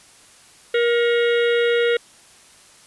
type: harmonic tone with a mistuned harmonic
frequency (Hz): 473.2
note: A#4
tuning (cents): +26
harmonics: 1 / 3 / 4 / 5 / 6 / 7 / 8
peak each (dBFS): -16 / -26 / -28 / -30 / -32 / -33 / -34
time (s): 0.74-1.97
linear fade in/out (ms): 5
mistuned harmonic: 5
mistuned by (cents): -130
effects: white hiss -49 dBFS RMS until 2.86 s + resampled to 24000 Hz